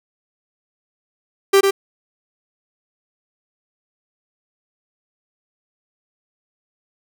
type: tone with echo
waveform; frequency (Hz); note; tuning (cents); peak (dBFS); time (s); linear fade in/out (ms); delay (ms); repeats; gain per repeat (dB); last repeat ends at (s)
45% pulse; 392.6; G4; +3; -9; 1.53-1.61; 10; 100; 1; -4; 1.71
effects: none